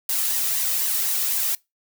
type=noise with flanger; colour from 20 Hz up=blue; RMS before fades=-23 dBFS; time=0.09-1.55 s; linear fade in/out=2 ms; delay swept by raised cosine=1 to 1.66 ms; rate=4 Hz; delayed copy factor=+0.5; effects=noise-tail reverb RT60 0.2 s tail -23 dB re dry